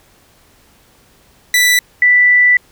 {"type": "tone pair in turn", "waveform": ["sawtooth", "sine"], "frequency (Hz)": [1975.5, 1975.5], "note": ["B6", "B6"], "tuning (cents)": [0, 0], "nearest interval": "unison", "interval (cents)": 0, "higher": "neither", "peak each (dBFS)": [-5, -6], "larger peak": "first", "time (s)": [[1.54, 1.79], [2.02, 2.57]], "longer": "second", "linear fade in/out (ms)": 2, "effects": ["pink hiss -50 dBFS RMS until 2.71 s"]}